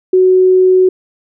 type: tone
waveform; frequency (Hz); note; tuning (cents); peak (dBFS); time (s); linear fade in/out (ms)
sine; 371.2; F#4; +6; -5; 0.13-0.89; 5
effects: none